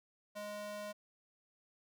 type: tone with high-pass filter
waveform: square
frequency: 207.7 Hz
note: G#3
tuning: in tune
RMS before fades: -44 dBFS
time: 0.35-0.93 s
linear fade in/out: 20 ms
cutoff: 480 Hz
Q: 2.1
effects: none